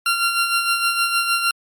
20% pulse tone with tremolo, 1379 Hz, F6, 22 cents flat, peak -10 dBFS, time 0.06-1.51 s, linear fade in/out 2 ms, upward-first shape sine, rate 6.5 Hz, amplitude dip 50%, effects MP3 64 kbps

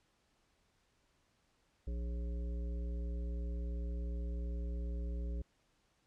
harmonic tone with a mistuned harmonic, 58.7 Hz, A#1, 13 cents sharp, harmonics 1 / 3 / 5 / 7 / 9, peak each -36 / -49 / -54 / -54 / -57 dBFS, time 1.87-5.42 s, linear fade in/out 5 ms, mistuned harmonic 9, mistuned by +52 cents, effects pink hiss -75 dBFS RMS until 6.06 s + low-pass 8000 Hz 12 dB/octave

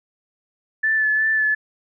sine tone with vibrato, 1744 Hz, A6, 16 cents flat, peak -16 dBFS, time 0.83-1.55 s, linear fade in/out 10 ms, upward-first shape sine, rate 2.7 Hz, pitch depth 22 cents each way, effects none

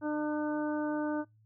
harmonic tone, 300.9 Hz, D4, 42 cents sharp, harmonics 1 / 2 / 3 / 4 / 5, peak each -31 / -37 / -40 / -46 / -43 dBFS, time 0.01-1.25 s, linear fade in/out 50 ms, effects noise-tail reverb RT60 0.2 s tail -26 dB re dry + added 109 Hz sine -61 dBFS peak until 1.45 s

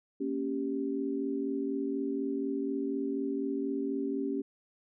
sine chord, G diminished, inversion first, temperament equal, 233.1 / 277.2 / 392 Hz, Bb3 / Db4 / G4, 0 / 0 / 0 cents, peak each -38 / -32 / -35 dBFS, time 0.2-4.42 s, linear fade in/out 10 ms, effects none

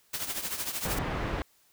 white noise with tremolo, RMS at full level -31 dBFS, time 0.13-0.99 s, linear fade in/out 10 ms, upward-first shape triangle, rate 13 Hz, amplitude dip 75%
pink low-pass noise, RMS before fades -32 dBFS, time 0.85-1.42 s, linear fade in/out 0 ms, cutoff 2100 Hz, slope 12 dB/octave
effects white hiss -65 dBFS RMS until 1.72 s

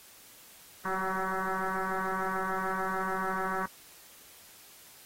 sine tone with frequency modulation, 185.6 Hz, F#3, 6 cents sharp, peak -29 dBFS, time 0.85-3.66 s, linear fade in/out 5 ms, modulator 189 Hz, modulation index 7.8, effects white hiss -54 dBFS RMS until 5.05 s + AAC 48 kbps

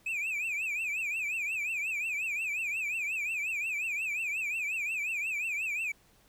triangle tone with vibrato, 2491 Hz, D#7, 1 cent sharp, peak -29 dBFS, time 0.06-5.92 s, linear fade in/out 5 ms, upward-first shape triangle, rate 5.6 Hz, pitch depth 170 cents each way, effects pink hiss -64 dBFS RMS until 6.28 s

